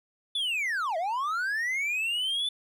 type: linear two-way sweep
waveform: triangle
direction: down then up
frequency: 3520 to 622.3 to 3520 Hz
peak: -25 dBFS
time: 0.35-2.49 s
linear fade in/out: 5 ms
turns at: 0.97 s
effects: none